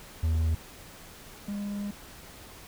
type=tone pair in turn; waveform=triangle; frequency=80.4 / 203.4 Hz; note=E2 / G#3; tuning=-43 / -36 cents; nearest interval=octave + major third; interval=1607 cents; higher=second; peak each=-21 / -29 dBFS; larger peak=first; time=0.23-0.55 / 1.48-1.91 s; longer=second; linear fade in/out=5 ms; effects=pink hiss -48 dBFS RMS until 2.67 s